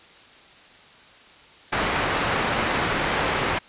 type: low-pass noise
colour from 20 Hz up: white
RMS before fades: -24 dBFS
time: 1.72-3.59 s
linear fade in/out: 10 ms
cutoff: 1900 Hz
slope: 12 dB/octave
effects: white hiss -49 dBFS RMS until 3.68 s + resampled to 8000 Hz